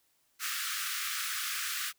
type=high-pass noise; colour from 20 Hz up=pink; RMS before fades=-35 dBFS; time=0.39-1.93 s; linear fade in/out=50 ms; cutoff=1200 Hz; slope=96 dB/octave; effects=white hiss -72 dBFS RMS until 1.98 s